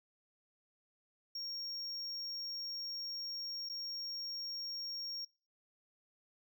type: tone with dropouts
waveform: triangle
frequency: 5560 Hz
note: F8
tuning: 9 cents flat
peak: -38 dBFS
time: 1.35-5.25 s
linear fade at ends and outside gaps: 5 ms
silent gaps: 3.69-3.696 s
effects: noise-tail reverb RT60 0.4 s tail -25 dB re dry